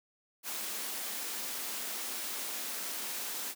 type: high-pass noise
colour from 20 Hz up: white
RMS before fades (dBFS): -38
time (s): 0.43-3.55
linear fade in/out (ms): 50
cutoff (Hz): 190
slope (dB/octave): 96
effects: none